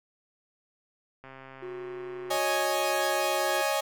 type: click train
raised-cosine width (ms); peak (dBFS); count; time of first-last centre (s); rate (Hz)
0.5; -31; 151; 1.24-2.368; 133
type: tone with pitch glide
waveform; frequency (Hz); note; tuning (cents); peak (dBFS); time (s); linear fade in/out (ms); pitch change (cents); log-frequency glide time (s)
triangle; 367.6 to 365.1; F#4 to F#4; -11 to -23; -34; 1.62-3.62; 10; -12; 2.01-3.45
type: chord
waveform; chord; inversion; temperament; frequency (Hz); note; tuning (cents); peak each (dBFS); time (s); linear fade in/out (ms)
sawtooth; C# suspended second; none; equal; 554.4 / 622.3 / 830.6; C#5 / D#5 / G#5; 0 / 0 / 0; -26; 2.3-3.81; 10
effects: none